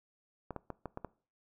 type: clicks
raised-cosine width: 1 ms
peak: -25 dBFS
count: 6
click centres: 0.507 / 0.563 / 0.703 / 0.857 / 0.974 / 1.047 s
effects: noise-tail reverb RT60 0.4 s tail -21 dB re dry